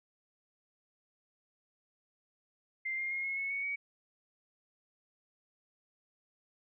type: tone with pitch steps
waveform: sine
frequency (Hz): 2093 / 2119 / 2144 / 2171 / 2197 / 2224 / 2251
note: C7 / C7 / C7 / C#7 / C#7 / C#7 / C#7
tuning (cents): 0 / +21 / +42 / -37 / -16 / +5 / +26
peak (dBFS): -33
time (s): 2.85-3.76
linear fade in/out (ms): 10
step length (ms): 130
effects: none